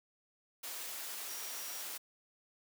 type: tone in noise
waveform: sine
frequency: 5680 Hz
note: F8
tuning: 28 cents sharp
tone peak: -49 dBFS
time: 1.28-1.82 s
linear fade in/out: 10 ms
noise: white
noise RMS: -43 dBFS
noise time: 0.63-1.98 s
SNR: -9 dB
effects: high-pass 400 Hz 12 dB/octave